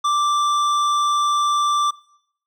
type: tone with hard clipping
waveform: sine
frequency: 1174.7 Hz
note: D6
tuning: in tune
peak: -18 dBFS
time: 0.04-1.91 s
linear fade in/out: 10 ms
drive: 11 dB
effects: noise-tail reverb RT60 0.7 s tail -21 dB re dry